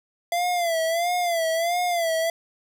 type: tone with vibrato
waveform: square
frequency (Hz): 681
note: F5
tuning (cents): -44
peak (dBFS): -22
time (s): 0.32-2.3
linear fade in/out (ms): 2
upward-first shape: sine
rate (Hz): 1.5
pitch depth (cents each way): 89
effects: none